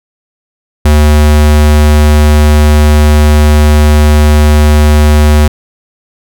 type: tone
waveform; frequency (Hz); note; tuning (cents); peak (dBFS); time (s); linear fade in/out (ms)
square; 75; D2; +37; -3; 0.85-5.48; 5
effects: none